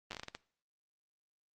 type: slowing click train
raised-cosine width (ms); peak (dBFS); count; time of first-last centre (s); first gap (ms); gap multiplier
0.2; -24; 9; 0.11-0.35; 9; 1.33
effects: noise-tail reverb RT60 0.5 s tail -20 dB re dry + Opus 32 kbps